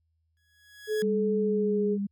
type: tone with exponential growth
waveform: sawtooth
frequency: 1673 Hz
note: G#6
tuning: 12 cents sharp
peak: -30 dBFS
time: 0.37-1.02 s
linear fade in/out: 0 ms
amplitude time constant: 140 ms
type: tone with pitch glide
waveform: sine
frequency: 430 to 415.6 Hz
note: A4 to G#4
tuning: -40 to +1 cents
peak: -25 dBFS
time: 0.87-1.98 s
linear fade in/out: 50 ms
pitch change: -59 cents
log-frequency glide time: 1.37-1.84 s
type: tone with vibrato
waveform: sine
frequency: 200 Hz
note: G3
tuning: 35 cents sharp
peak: -27 dBFS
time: 1.02-2.07 s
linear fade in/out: 10 ms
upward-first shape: sine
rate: 14 Hz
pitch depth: 11 cents each way
effects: added 81 Hz sine -70 dBFS peak until 2.11 s